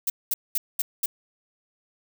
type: noise bursts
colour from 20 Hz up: violet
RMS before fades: -24 dBFS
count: 5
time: 0.07-1.06 s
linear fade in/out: 5 ms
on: 30 ms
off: 210 ms
effects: none